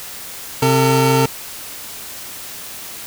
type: tone pair together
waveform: 25% pulse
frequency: 132.48 / 451.3 Hz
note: C3 / A4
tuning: +22 / +44 cents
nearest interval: octave + major sixth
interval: 2122 cents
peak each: -11 dBFS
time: 0.62-1.26 s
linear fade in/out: 5 ms
effects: white hiss -32 dBFS RMS until 3.06 s